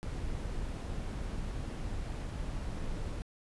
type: noise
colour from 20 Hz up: brown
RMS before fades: -37 dBFS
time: 0.03-3.22 s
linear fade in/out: 0 ms
effects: resampled to 24000 Hz